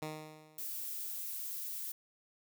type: tone with exponential decay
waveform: 10% pulse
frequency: 154.9 Hz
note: D#3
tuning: 7 cents flat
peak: -29 dBFS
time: 0.02-0.9 s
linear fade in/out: 2 ms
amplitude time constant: 190 ms
type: noise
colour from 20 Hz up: violet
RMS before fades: -41 dBFS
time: 0.58-1.92 s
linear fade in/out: 5 ms
effects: none